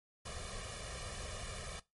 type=noise with comb filter; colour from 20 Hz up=pink; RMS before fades=-44 dBFS; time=0.25-1.8 s; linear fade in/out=10 ms; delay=1.7 ms; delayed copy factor=+0.9; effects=noise-tail reverb RT60 0.2 s tail -19 dB re dry + MP3 48 kbps